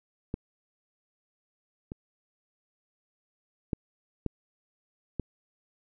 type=clicks; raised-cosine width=3 ms; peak=-18 / -24 / -15 / -16 / -17 dBFS; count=5; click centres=0.341 / 1.919 / 3.732 / 4.263 / 5.197 s; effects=none